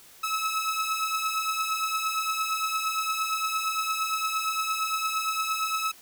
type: beating tone pair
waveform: sawtooth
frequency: 1289 / 1297.7 Hz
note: E6 / E6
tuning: -39 / -28 cents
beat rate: 8.7 Hz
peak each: -28 / -24 dBFS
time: 0.23-5.92 s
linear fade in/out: 10 ms
effects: white hiss -52 dBFS RMS until 6.01 s